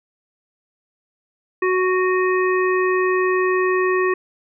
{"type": "harmonic tone with a mistuned harmonic", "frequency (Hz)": 370, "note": "F#4", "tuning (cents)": 0, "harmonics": [1, 3, 5, 7], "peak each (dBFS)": [-17, -23, -24, -30], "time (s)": [1.62, 4.14], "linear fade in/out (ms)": 5, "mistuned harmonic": 7, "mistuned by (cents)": -45, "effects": []}